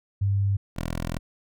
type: tone pair in turn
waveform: sine / 10% pulse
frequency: 99.2 / 41.78 Hz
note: G2 / E1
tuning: +21 / +24 cents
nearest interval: octave + minor third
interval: 1497 cents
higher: first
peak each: -20 dBFS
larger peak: neither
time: 0.21-0.57 / 0.76-1.19 s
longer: second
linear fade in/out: 10 ms
effects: none